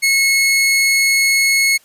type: tone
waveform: sawtooth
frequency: 2182 Hz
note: C#7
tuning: 28 cents flat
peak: -8 dBFS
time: 0.02-1.78 s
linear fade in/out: 20 ms
effects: white hiss -52 dBFS RMS until 1.84 s + resampled to 32000 Hz